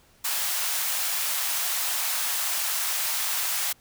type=high-pass noise; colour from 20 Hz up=white; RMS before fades=-27 dBFS; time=0.24-3.73 s; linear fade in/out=10 ms; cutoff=680 Hz; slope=24 dB/octave; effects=pink hiss -59 dBFS RMS until 3.8 s